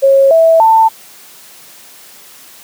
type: tone with pitch steps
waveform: sine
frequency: 545 / 654 / 892 Hz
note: C#5 / E5 / A5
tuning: -29 / -14 / +23 cents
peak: -4 dBFS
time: 0.02-0.89 s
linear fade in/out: 20 ms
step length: 290 ms
effects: white hiss -38 dBFS RMS until 2.63 s + high-pass 150 Hz 12 dB/octave